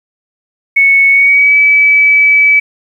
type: tone with pitch glide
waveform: sine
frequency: 2211 to 2294 Hz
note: C#7 to D7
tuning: -5 to -41 cents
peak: -4 dBFS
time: 0.76-2.6 s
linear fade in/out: 10 ms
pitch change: +64 cents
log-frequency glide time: 1.09-1.56 s
effects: 7-bit